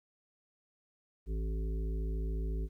harmonic tone, 54 Hz, A1, 32 cents flat, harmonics 1 / 3 / 5 / 7 / 8, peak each -32 / -44 / -49 / -47 / -51 dBFS, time 1.26-2.69 s, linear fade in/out 50 ms, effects 12-bit

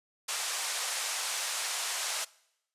white band-pass noise, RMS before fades -34 dBFS, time 0.28-2.25 s, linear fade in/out 10 ms, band 590 to 9400 Hz, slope 24 dB/octave, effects noise-tail reverb RT60 0.8 s tail -22 dB re dry + resampled to 32000 Hz

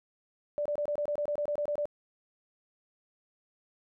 sine tone bursts, 587.3 Hz, D5, in tune, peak -28 dBFS, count 13, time 0.58-1.855 s, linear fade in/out 0 ms, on 75 ms, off 25 ms, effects none

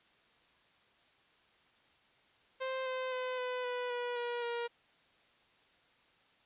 sawtooth tone with pitch steps, 523.3 / 515.8 / 508.4 / 501.1 / 493.9 / 486.8 / 479.9 / 473 Hz, C5 / C5 / C5 / B4 / B4 / B4 / B4 / A#4, 0 / -25 / -50 / +25 / 0 / -25 / -50 / +25 cents, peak -31 dBFS, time 2.6-4.68 s, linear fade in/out 20 ms, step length 260 ms, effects white hiss -67 dBFS RMS until 6.45 s + resampled to 8000 Hz

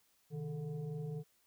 sine tone with frequency modulation, 155.56 Hz, D#3, in tune, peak -38 dBFS, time 0.3-1.24 s, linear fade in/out 50 ms, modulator 287 Hz, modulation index 0.8, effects white hiss -73 dBFS RMS until 1.46 s

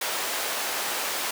pink high-pass noise, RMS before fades -29 dBFS, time 0.01-1.31 s, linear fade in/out 5 ms, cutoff 600 Hz, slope 12 dB/octave, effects none

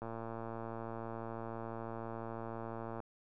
click train, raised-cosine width 1 ms, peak -29 dBFS, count 341, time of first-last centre 0.02-3.002 s, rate 114 Hz, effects none

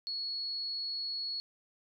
sine tone, 4359 Hz, C#8, 30 cents flat, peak -34 dBFS, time 0.07-1.4 s, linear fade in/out 0 ms, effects none

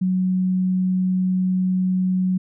sine tone, 185 Hz, F#3, in tune, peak -17 dBFS, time 0.01-2.38 s, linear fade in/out 10 ms, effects none

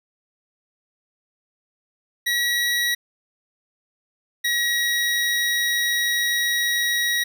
25% pulse tone pair in turn, 1919 / 1906.8 Hz, A#6 / A#6, +50 / +39 cents, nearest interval unison, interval 11 cents, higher first, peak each -16 dBFS, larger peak neither, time 2.26-2.95 / 4.44-7.24 s, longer second, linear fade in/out 10 ms, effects none

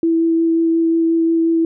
sine tone with vibrato, 329.6 Hz, E4, in tune, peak -12 dBFS, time 0.03-1.65 s, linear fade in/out 2 ms, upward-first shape sine, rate 5.6 Hz, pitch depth 9 cents each way, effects none

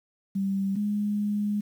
sine tone pair in turn, 195.2 / 207 Hz, G3 / G#3, -7 / -5 cents, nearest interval minor second, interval 102 cents, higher second, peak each -24 dBFS, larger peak neither, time 0.35-0.76 / 0.76-1.61 s, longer second, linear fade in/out 10 ms, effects 9-bit

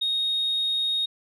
sine tone, 3729 Hz, A#7, in tune, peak -21 dBFS, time 0.01-1.06 s, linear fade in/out 10 ms, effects tanh soft clip ceiling -19 dBFS

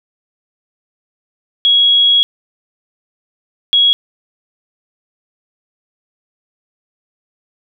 sine tone bursts at uneven times, 3322 Hz, G#7, in tune, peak -7 dBFS, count 2, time 1.65-2.23 / 3.73-3.93 s, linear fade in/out 0 ms, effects none

